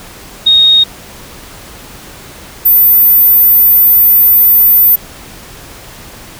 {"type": "tone pair in turn", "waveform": "sine", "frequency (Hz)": [3729, 14106], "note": ["A#7", "A9"], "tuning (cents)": [0, 3], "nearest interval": "octave + major seventh", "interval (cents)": 2303, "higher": "second", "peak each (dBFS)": -3, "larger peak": "neither", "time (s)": [[0.46, 0.84], [2.65, 4.96]], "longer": "second", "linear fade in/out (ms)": 10, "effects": ["pink hiss -32 dBFS RMS until 6.39 s"]}